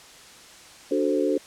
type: chord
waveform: sine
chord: D dominant seventh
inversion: none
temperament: equal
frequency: 293.7 / 370 / 440 / 523.3 Hz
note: D4 / F#4 / A4 / C5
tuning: 0 / 0 / 0 / 0 cents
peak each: -25 / -26 / -26 / -27 dBFS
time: 0.91-1.38 s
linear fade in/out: 5 ms
effects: white hiss -47 dBFS RMS until 1.46 s + low-pass 8000 Hz 12 dB/octave